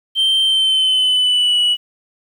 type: tone with pitch glide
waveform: sine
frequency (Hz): 3132 to 2939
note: G7 to F#7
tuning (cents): -2 to -12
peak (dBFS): -9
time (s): 0.15-1.77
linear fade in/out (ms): 50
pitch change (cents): -110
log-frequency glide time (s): 0.43-1.59
effects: tanh soft clip ceiling -11 dBFS + 8-bit